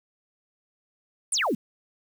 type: exponential sweep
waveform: sine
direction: down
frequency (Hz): 10548 to 186.5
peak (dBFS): -22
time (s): 1.32-1.55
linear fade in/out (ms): 5
effects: 8-bit